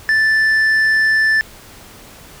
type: tone with tanh clipping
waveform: triangle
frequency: 1760 Hz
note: A6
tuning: in tune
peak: -12 dBFS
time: 0.09-1.41 s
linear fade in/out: 0 ms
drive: 9 dB
effects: pink hiss -40 dBFS RMS until 2.4 s